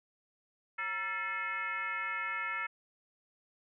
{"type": "tone with frequency modulation", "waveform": "sine", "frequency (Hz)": 1754, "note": "A6", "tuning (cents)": -6, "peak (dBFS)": -33, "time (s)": [0.78, 2.67], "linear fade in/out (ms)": 10, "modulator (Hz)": 406, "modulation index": 1.5, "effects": []}